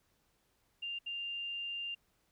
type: tone bursts at uneven times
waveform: sine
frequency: 2794 Hz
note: F7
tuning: in tune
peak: -37 dBFS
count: 2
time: 0.82-0.99 / 1.06-1.95 s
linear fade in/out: 10 ms
effects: pink hiss -75 dBFS RMS until 2.31 s